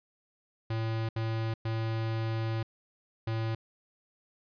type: tone bursts at uneven times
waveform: square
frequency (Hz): 112.5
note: A2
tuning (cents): +39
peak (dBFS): -30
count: 4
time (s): 0.7-1.09 / 1.16-1.54 / 1.65-2.63 / 3.27-3.55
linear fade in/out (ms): 5
effects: resampled to 11025 Hz